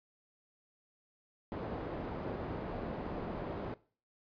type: low-pass noise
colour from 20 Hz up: white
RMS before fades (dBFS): -40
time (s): 1.52-3.74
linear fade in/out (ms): 0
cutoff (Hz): 570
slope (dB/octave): 12
effects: noise-tail reverb RT60 0.4 s tail -19 dB re dry + resampled to 11025 Hz